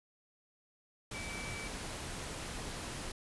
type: tone in noise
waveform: sine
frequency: 2307 Hz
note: D7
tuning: 31 cents flat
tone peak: -44 dBFS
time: 1.14-1.68 s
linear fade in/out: 5 ms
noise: pink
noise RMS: -42 dBFS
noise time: 1.11-3.12 s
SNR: -5 dB
effects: resampled to 24000 Hz